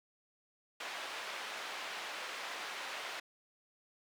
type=band-pass noise; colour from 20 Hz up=white; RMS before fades=-43 dBFS; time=0.8-3.2 s; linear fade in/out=5 ms; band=530 to 2800 Hz; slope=12 dB/octave; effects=none